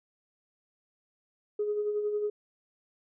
sine tone with tremolo, 417.7 Hz, G#4, 10 cents sharp, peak -25 dBFS, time 1.59-2.3 s, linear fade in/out 5 ms, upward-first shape sine, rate 11 Hz, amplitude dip 45%, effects tanh soft clip ceiling -21 dBFS

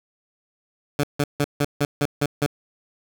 15% pulse tone bursts, 144.6 Hz, D3, 27 cents flat, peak -12 dBFS, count 8, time 0.99-2.462 s, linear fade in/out 2 ms, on 44 ms, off 160 ms, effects none

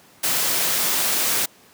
white noise, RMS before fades -21 dBFS, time 0.23-1.46 s, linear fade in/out 10 ms, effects pink hiss -51 dBFS RMS until 1.73 s + high-pass 150 Hz 12 dB/octave

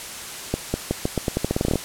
accelerating click train, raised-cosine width 2 ms, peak -7 dBFS, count 16, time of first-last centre 0.54-1.757 s, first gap 200 ms, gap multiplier 0.85, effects white hiss -34 dBFS RMS until 1.84 s + low-pass 11000 Hz 12 dB/octave

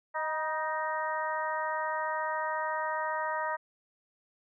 harmonic tone with a mistuned harmonic, 311.1 Hz, D#4, in tune, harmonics 2 / 3 / 4 / 5 / 6, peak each -36 / -33 / -37 / -40 / -38 dBFS, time 0.14-3.57 s, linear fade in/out 20 ms, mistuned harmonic 3, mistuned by +35 cents, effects none

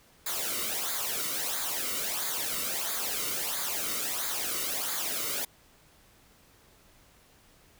white noise with flanger, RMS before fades -32 dBFS, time 0.26-5.45 s, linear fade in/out 5 ms, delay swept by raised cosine 0.35 to 1.22 ms, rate 1.5 Hz, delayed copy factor -0.7, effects pink hiss -60 dBFS RMS until 7.79 s

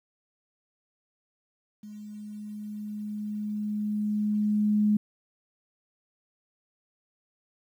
sine tone with level ramp, 210 Hz, G#3, 19 cents sharp, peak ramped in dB -40 to -19 dBFS, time 1.83-4.97 s, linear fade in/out 5 ms, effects 10-bit

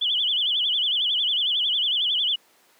sine tone with vibrato, 3195 Hz, G7, 32 cents sharp, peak -20 dBFS, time 0.01-2.36 s, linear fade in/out 10 ms, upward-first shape sine, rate 11 Hz, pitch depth 170 cents each way, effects pink hiss -58 dBFS RMS until 2.79 s + high-pass 400 Hz 12 dB/octave

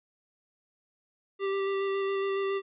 square tone with vibrato, 392 Hz, G4, in tune, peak -28 dBFS, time 1.39-2.62 s, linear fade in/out 50 ms, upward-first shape square, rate 7.2 Hz, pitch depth 9 cents each way, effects resampled to 8000 Hz

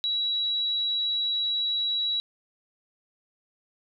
sine tone, 3897 Hz, B7, 24 cents flat, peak -24 dBFS, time 0.04-2.2 s, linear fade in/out 0 ms, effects none

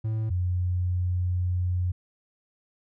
triangle / sine tone pair in turn, 110 / 90 Hz, A2 / F#2, 0 / -47 cents, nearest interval minor third, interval 347 cents, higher first, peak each -23 / -23 dBFS, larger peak neither, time 0.04-0.3 / 0.3-1.92 s, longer second, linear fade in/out 10 ms, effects none

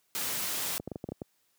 white noise, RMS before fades -33 dBFS, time 0.15-0.78 s, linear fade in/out 0 ms
clicks, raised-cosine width 2 ms, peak -22 dBFS, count 8, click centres 0.799 / 0.876 / 0.917 / 0.958 / 1.041 / 1.089 / 1.12 / 1.218 s
effects white hiss -72 dBFS RMS until 1.58 s + high-pass 100 Hz 12 dB/octave

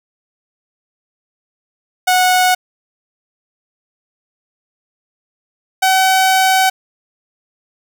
sawtooth tone pair in turn, 735 / 758.3 Hz, F#5 / F#5, -12 / +42 cents, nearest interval minor second, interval 54 cents, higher second, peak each -6 dBFS, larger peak neither, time 2.07-2.55 / 5.82-6.7 s, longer second, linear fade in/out 10 ms, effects none

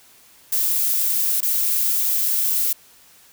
violet noise with dropouts, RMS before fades -20 dBFS, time 0.52-2.73 s, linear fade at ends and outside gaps 5 ms, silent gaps 1.406-1.427 s, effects white hiss -51 dBFS RMS until 3.32 s

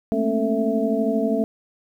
sine tone cluster, 216.1 / 228.5 / 270.8 / 446.1 / 661 Hz, A3 / A#3 / C#4 / A4 / E5, -31 / -34 / -40 / +24 / +5 cents, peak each -25 dBFS, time 0.12-1.44 s, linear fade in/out 0 ms, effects 9-bit

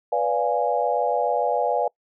sine chord, B diminished seventh, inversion none, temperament equal with one note detuned, 493.9 / 580.9 / 698.5 / 830.6 Hz, B4 / D5 / F5 / Ab5, 0 / -19 / 0 / 0 cents, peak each -25 dBFS, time 0.12-1.88 s, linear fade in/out 5 ms, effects noise-tail reverb RT60 0.1 s tail -25 dB re dry

